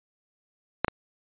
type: clicks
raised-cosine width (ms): 0.5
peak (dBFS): -6 / -10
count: 2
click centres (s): 0.846 / 0.882
effects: resampled to 8000 Hz